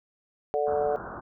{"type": "harmonic tone", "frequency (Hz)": 146.7, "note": "D3", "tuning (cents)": -2, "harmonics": [3, 4, 5], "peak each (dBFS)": [-27, -28, -29], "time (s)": [0.54, 0.96], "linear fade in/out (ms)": 0}
{"type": "low-pass noise", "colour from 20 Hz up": "white", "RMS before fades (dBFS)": -39, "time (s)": [0.66, 1.21], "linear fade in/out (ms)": 20, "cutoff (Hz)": 1500, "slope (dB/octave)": 96}
{"effects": []}